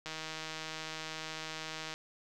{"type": "click train", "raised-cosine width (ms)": 0.2, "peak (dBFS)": -23, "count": 298, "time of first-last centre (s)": [0.06, 1.94], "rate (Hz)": 158, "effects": []}